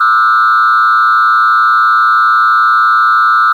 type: tone with frequency modulation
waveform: sine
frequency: 1318.5 Hz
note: E6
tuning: in tune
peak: -4 dBFS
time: 0-3.53 s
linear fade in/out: 10 ms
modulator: 114 Hz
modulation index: 1.1
effects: tanh soft clip ceiling -3 dBFS + 7-bit